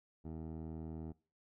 15% pulse tone with low-pass filter, 79.9 Hz, D#2, 47 cents sharp, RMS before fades -45 dBFS, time 0.24-1.13 s, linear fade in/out 20 ms, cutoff 520 Hz, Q 1.1, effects noise-tail reverb RT60 0.4 s tail -23 dB re dry

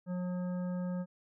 harmonic tone, 180 Hz, F#3, 47 cents flat, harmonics 1 / 3 / 5 / 7 / 9, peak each -33 / -43 / -53 / -55 / -58 dBFS, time 0.06-1.06 s, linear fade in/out 50 ms, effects none

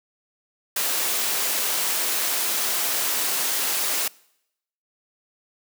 white high-pass noise, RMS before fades -24 dBFS, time 0.76-4.08 s, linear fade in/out 5 ms, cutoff 310 Hz, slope 12 dB/octave, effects noise-tail reverb RT60 0.8 s tail -24 dB re dry

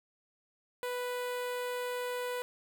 sawtooth tone with notch filter, 493.9 Hz, B4, in tune, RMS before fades -36 dBFS, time 0.83-2.42 s, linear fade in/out 0 ms, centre 5700 Hz, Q 1.6, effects none

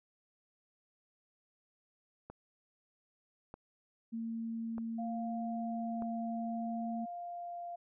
click train, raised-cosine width 1 ms, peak -32 dBFS, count 4, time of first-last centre 2.3-6.022 s, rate 0.806 Hz
sine tone, 227.7 Hz, A#3, 40 cents flat, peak -36 dBFS, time 4.12-7.06 s, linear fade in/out 20 ms
sine tone with vibrato, 697 Hz, F5, 4 cents flat, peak -40 dBFS, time 4.98-7.76 s, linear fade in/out 10 ms, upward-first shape triangle, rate 0.61 Hz, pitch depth 8 cents each way
effects none

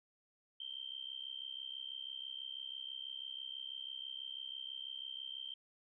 sine tone with amplitude modulation, 3136 Hz, G7, in tune, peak -39 dBFS, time 0.6-5.54 s, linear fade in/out 5 ms, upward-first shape sine, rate 66.1 Hz, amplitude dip 90%, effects none

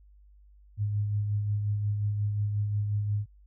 sine tone with tremolo, 103.7 Hz, G#2, 2 cents flat, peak -24 dBFS, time 0.77-3.26 s, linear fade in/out 50 ms, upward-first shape sine, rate 5.6 Hz, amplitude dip 35%, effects added 50 Hz sine -53 dBFS peak until 3.46 s

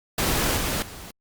pink noise with level steps, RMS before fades -23 / -26 / -40 dBFS, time 0.18-1.11 s, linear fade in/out 5 ms, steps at 0.57 / 0.82 s, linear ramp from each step 5 ms, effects Opus 48 kbps

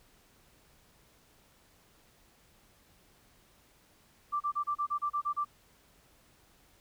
sine tone bursts, 1174.7 Hz, D6, in tune, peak -28 dBFS, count 10, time 4.32-5.449 s, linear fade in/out 20 ms, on 85 ms, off 31 ms, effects pink hiss -64 dBFS RMS until 6.8 s

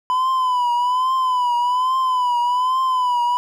triangle tone with vibrato, 1002 Hz, B5, 25 cents sharp, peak -14 dBFS, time 0.1-3.37 s, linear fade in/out 0 ms, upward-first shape triangle, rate 1.2 Hz, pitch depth 83 cents each way, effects none

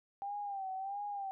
sine tone with vibrato, 789 Hz, G5, 11 cents sharp, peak -37 dBFS, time 0.22-1.31 s, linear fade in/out 0 ms, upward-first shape sine, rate 1.5 Hz, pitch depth 73 cents each way, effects none

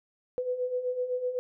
sine beating tone pair, 493.9 / 501.8 Hz, B4 / B4, 0 / +28 cents, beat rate 7.9 Hz, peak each -35 / -29 dBFS, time 0.38-1.39 s, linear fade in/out 0 ms, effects none

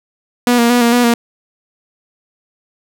sawtooth tone with vibrato, 239.3 Hz, A#3, 46 cents sharp, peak -5 dBFS, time 0.47-1.14 s, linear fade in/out 2 ms, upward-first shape square, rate 4.4 Hz, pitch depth 31 cents each way, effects none

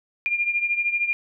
sine beating tone pair, 2400 / 2413 Hz, D7 / D7, +37 / +46 cents, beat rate 13 Hz, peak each -22 / -27 dBFS, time 0.26-1.13 s, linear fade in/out 0 ms, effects none

